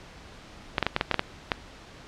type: clicks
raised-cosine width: 0.3 ms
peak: -6 dBFS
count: 9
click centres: 0.782 / 0.827 / 0.866 / 0.964 / 1.011 / 1.113 / 1.143 / 1.194 / 1.518 s
effects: pink hiss -47 dBFS RMS until 2.07 s + low-pass 5000 Hz 12 dB/octave